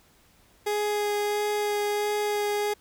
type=tone with vibrato; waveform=30% pulse; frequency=415.3 Hz; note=G#4; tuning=in tune; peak=-22 dBFS; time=0.66-2.74 s; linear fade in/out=10 ms; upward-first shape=sine; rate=1.5 Hz; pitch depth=9 cents each way; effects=pink hiss -60 dBFS RMS until 2.8 s